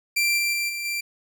sawtooth tone with level steps, 2358 Hz, D7, 6 cents sharp, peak -16 / -18 / -20 / -25 / -22 dBFS, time 0.16-1.01 s, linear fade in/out 10 ms, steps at 0.37 / 0.52 / 0.68 / 0.84 s, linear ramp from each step 20 ms, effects none

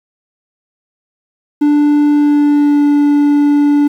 triangle tone with pitch glide, 293.8 to 290.3 Hz, D4 to D4, +1 to -20 cents, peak -5 dBFS, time 1.61-3.88 s, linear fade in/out 10 ms, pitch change -21 cents, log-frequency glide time 2.09-2.83 s, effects 7-bit

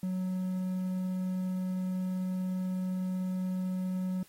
triangle tone, 185 Hz, F#3, in tune, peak -28 dBFS, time 0.03-4.23 s, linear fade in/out 2 ms, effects white hiss -61 dBFS RMS until 4.28 s + AAC 48 kbps

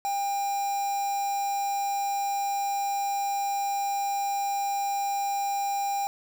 triangle tone with quantisation, 800 Hz, G5, 35 cents sharp, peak -24 dBFS, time 0.05-6.07 s, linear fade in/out 0 ms, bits 6, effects none

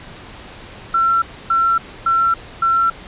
sine tone bursts, 1351 Hz, E6, 42 cents sharp, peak -12 dBFS, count 4, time 0.94-2.9 s, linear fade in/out 5 ms, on 280 ms, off 280 ms, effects pink hiss -37 dBFS RMS until 3.07 s + resampled to 8000 Hz

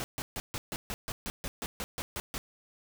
pink noise bursts, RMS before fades -36 dBFS, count 14, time 0-2.38 s, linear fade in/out 0 ms, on 40 ms, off 140 ms, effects none

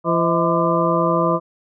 harmonic tone with a mistuned harmonic, 169.6 Hz, E3, 50 cents sharp, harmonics 1 / 2 / 3 / 4 / 6 / 7, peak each -22 / -22 / -22 / -22 / -22 / -22 dBFS, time 0.04-1.4 s, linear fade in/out 50 ms, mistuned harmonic 4, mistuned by -99 cents, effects none

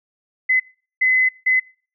sine tone bursts at uneven times, 2030 Hz, B6, 47 cents sharp, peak -13 dBFS, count 3, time 0.49-0.6 / 1.01-1.29 / 1.46-1.6 s, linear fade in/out 10 ms, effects noise-tail reverb RT60 0.4 s tail -23 dB re dry

